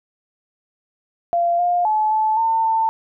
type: tone with pitch steps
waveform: sine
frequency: 689 / 706 / 860 / 869 / 901 / 894 Hz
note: F5 / F5 / A5 / A5 / A5 / A5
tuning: -24 / +19 / -40 / -22 / +41 / +27 cents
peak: -15 dBFS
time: 1.33-2.89 s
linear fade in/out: 0 ms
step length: 260 ms
effects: none